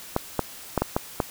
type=clicks; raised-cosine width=1 ms; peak=-7 dBFS; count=6; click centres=0.164 / 0.393 / 0.777 / 0.82 / 0.965 / 1.202 s; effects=white hiss -42 dBFS RMS until 1.3 s